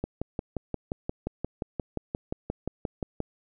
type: click train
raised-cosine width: 2 ms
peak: -16 dBFS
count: 19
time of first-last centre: 0.04-3.203 s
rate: 5.69 Hz
effects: none